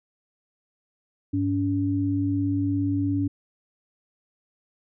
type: tone pair together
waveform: sine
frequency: 100.34 / 283.8 Hz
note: G2 / C#4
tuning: +41 / +41 cents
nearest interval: octave + tritone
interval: 1800 cents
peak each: -26 / -23 dBFS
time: 1.33-3.28 s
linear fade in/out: 10 ms
effects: none